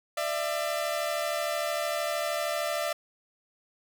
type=tone pair together; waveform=sawtooth; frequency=597 / 670.1 Hz; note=D5 / E5; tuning=+28 / +28 cents; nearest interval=major second; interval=200 cents; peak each=-27 dBFS; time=0.17-2.93 s; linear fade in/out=5 ms; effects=none